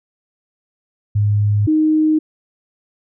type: tone pair in turn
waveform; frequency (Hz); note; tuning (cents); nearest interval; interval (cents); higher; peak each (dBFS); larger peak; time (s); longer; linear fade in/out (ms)
sine; 103.7 / 310.7; G#2 / D#4; -2 / -2; octave + perfect fifth; 1900; second; -12 / -11; second; 1.15-1.67 / 1.67-2.19; neither; 10
effects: none